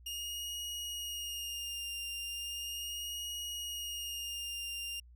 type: tone with vibrato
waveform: sawtooth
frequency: 2840 Hz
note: F7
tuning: 28 cents sharp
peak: -35 dBFS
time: 0.06-5 s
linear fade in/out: 5 ms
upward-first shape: sine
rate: 0.37 Hz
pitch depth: 28 cents each way
effects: added 60 Hz sine -54 dBFS peak until 5.15 s